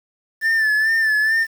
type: tone with vibrato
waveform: triangle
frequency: 1760 Hz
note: A6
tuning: in tune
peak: -13 dBFS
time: 0.41-1.47 s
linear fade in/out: 50 ms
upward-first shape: sine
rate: 2.3 Hz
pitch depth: 51 cents each way
effects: 7-bit